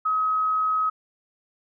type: tone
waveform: sine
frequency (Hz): 1272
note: D#6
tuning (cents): +38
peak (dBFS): -20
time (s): 0.05-0.9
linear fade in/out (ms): 10
effects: none